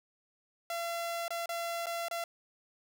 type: tone with dropouts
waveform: sawtooth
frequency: 680 Hz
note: F5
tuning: 46 cents flat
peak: -30 dBFS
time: 0.7-2.24 s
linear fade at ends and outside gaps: 2 ms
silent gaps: 1.281-1.305 / 1.459-1.491 / 1.859-1.867 / 2.084-2.111 s
effects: none